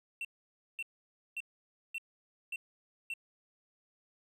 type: tone bursts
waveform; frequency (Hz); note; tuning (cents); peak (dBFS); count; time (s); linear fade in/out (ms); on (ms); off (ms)
triangle; 2705; E7; +44; -34; 6; 0.21-3.138; 2; 38; 540
effects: none